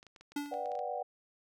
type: clicks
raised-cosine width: 0.2 ms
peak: -37 dBFS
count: 12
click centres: 0.029 / 0.067 / 0.162 / 0.21 / 0.32 / 0.379 / 0.46 / 0.54 / 0.658 / 0.718 / 0.753 / 0.791 s
type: tone with exponential decay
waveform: square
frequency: 288.9 Hz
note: D4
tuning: 28 cents flat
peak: -32 dBFS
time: 0.36-0.75 s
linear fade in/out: 5 ms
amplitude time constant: 83 ms
type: chord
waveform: sine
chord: G major seventh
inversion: first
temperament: just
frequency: 490 / 588 / 735 / 784 Hz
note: B4 / D5 / F#5 / G5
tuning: -14 / +2 / -12 / 0 cents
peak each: -41 / -40 / -38 / -41 dBFS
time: 0.51-1.03 s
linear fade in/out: 10 ms
effects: none